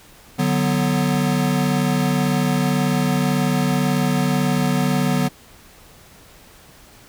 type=chord; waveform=square; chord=B minor; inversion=first; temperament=equal; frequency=146.83 / 185 / 246.9 Hz; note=D3 / F#3 / B3; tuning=0 / 0 / 0 cents; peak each=-22 dBFS; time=0.38-5.29 s; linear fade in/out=20 ms; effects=pink hiss -47 dBFS RMS until 7.08 s